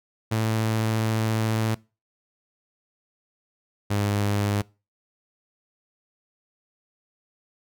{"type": "tone pair in turn", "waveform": "sawtooth", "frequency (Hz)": [110.7, 102.5], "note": ["A2", "G#2"], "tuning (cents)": [11, -22], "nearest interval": "minor second", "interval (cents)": 133, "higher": "first", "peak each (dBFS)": -18, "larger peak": "neither", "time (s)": [[0.31, 1.75], [3.9, 4.62]], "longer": "first", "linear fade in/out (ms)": 10, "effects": ["noise-tail reverb RT60 0.3 s tail -23 dB re dry"]}